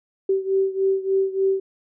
sine beating tone pair, 384.9 / 388.3 Hz, G4 / G4, -32 / -16 cents, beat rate 3.4 Hz, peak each -20 / -23 dBFS, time 0.29-1.6 s, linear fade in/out 5 ms, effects none

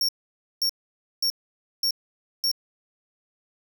45% pulse tone bursts, 5510 Hz, F8, 24 cents flat, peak -21 dBFS, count 5, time 0.01-2.515 s, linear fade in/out 2 ms, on 77 ms, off 530 ms, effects none

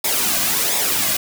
white noise with flanger, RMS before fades -19 dBFS, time 0.04-1.17 s, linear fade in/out 5 ms, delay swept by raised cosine 0.67 to 2.27 ms, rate 1.4 Hz, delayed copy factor -0.6, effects none

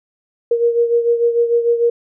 sine beating tone pair, 469.1 / 475.8 Hz, A#4 / A#4, +11 / +35 cents, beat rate 6.7 Hz, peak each -13 / -19 dBFS, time 0.51-1.9 s, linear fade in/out 5 ms, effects none

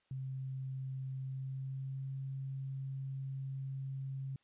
sine tone with pitch glide, 132.4 to 134.71 Hz, C3 to C#3, +21 to -49 cents, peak -38 dBFS, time 0.11-4.36 s, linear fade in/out 2 ms, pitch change +30 cents, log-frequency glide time 1.2-2.12 s, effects white hiss -75 dBFS RMS until 4.43 s + resampled to 8000 Hz

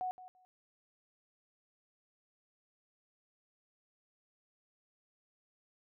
sine tone with echo, 738 Hz, F#5, 5 cents flat, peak -34 dBFS, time 0.01-0.11 s, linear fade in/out 0 ms, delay 170 ms, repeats 2, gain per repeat -15 dB, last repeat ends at 0.45 s, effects none

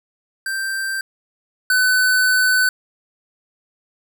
square tone pair in turn, 1568 / 1506.6 Hz, G6 / F#6, 0 / +31 cents, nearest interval minor second, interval 69 cents, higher first, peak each -22 / -14 dBFS, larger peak second, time 0.46-1.01 / 1.7-2.69 s, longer second, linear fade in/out 2 ms, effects none

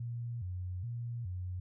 sine tone with vibrato, 103.8 Hz, G#2, in tune, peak -36 dBFS, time 0-1.6 s, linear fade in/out 5 ms, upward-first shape square, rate 1.2 Hz, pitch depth 230 cents each way, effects none

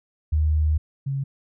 sine tone pair in turn, 76.9 / 137.1 Hz, D#2 / C#3, -20 / -19 cents, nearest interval minor seventh, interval 1001 cents, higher second, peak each -17 / -23 dBFS, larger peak first, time 0.32-0.78 / 1.06-1.24 s, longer first, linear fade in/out 10 ms, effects none

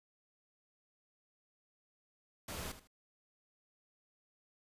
pink noise with echo, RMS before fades -43 dBFS, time 2.48-2.72 s, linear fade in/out 5 ms, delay 77 ms, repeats 2, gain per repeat -12 dB, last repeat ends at 2.874 s, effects resampled to 32000 Hz

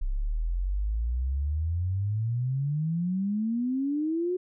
sine exponential sweep, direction up, 32.18 to 370 Hz, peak -25 dBFS, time 0.01-4.37 s, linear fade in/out 10 ms, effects none

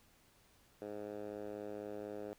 10% pulse tone with band-pass filter, 104.1 Hz, G#2, 5 cents sharp, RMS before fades -45 dBFS, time 0.82-2.33 s, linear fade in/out 0 ms, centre 470 Hz, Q 1.6, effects pink hiss -68 dBFS RMS until 2.38 s

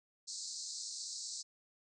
pink band-pass noise, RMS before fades -44 dBFS, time 0.27-1.43 s, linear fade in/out 20 ms, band 4100 to 8200 Hz, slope 96 dB/octave, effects none

